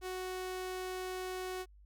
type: tone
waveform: sawtooth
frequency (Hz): 370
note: F#4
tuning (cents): 0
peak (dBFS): -34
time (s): 0.01-1.66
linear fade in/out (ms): 50
effects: added 50 Hz sine -56 dBFS peak until 1.85 s